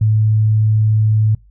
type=tone; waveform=sine; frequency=108.3 Hz; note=A2; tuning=27 cents flat; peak=-10 dBFS; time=0.01-1.35 s; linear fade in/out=5 ms; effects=noise-tail reverb RT60 0.2 s tail -23 dB re dry + added 50 Hz sine -44 dBFS peak until 1.5 s